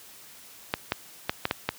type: clicks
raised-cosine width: 0.3 ms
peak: -8 dBFS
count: 6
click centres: 0.739 / 0.921 / 1.295 / 1.454 / 1.511 / 1.69 s
effects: white hiss -49 dBFS RMS until 1.78 s + high-pass 60 Hz 12 dB/octave